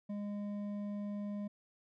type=tone with hard clipping; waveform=sine; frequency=204.9 Hz; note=G#3; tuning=23 cents flat; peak=-39 dBFS; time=0.09-1.48 s; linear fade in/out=10 ms; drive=7 dB; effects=none